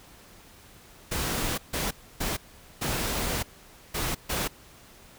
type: noise bursts at uneven times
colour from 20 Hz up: pink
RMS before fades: -29 dBFS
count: 6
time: 1.11-1.58 / 1.73-1.91 / 2.2-2.37 / 2.81-3.43 / 3.94-4.15 / 4.29-4.48 s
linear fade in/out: 10 ms
effects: pink hiss -52 dBFS RMS until 5.18 s